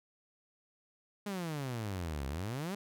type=exponential two-way sweep; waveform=sawtooth; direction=down then up; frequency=209.5 to 65.41 to 209.5 Hz; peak=-32 dBFS; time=1.26-2.75 s; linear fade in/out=5 ms; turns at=2.27 s; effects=none